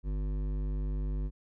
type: tone with hard clipping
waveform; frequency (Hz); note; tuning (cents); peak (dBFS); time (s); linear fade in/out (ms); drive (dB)
triangle; 50; G1; +35; -32; 0.03-1.31; 50; 17
effects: none